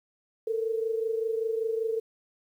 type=tone pair together; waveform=sine; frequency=444.6 / 469.8 Hz; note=A4 / A#4; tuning=+18 / +13 cents; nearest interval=minor second; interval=95 cents; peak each=-27 / -33 dBFS; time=0.47-2 s; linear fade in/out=5 ms; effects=10-bit